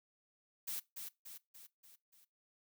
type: noise with echo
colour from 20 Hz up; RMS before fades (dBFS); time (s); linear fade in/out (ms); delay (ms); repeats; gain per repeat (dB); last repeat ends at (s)
blue; -41; 0.67-0.8; 10; 290; 5; -5; 2.25
effects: noise-tail reverb RT60 0.2 s tail -20 dB re dry